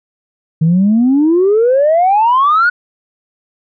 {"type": "exponential sweep", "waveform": "sine", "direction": "up", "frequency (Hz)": [154.7, 1487], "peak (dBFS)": -6, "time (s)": [0.61, 2.7], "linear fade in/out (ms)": 10, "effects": ["tanh soft clip ceiling -4 dBFS"]}